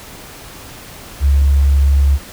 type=tone; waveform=sine; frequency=69.7 Hz; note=C#2; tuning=10 cents sharp; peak=-8 dBFS; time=1.2-2.19 s; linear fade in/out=50 ms; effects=pink hiss -35 dBFS RMS until 2.32 s